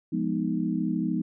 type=chord; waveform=sine; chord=F half-diminished seventh; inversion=none; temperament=equal; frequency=174.61 / 207.7 / 246.9 / 311.1 Hz; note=F3 / Ab3 / Cb4 / Eb4; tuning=0 / 0 / 0 / 0 cents; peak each=-30 dBFS; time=0.12-1.22 s; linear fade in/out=10 ms; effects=none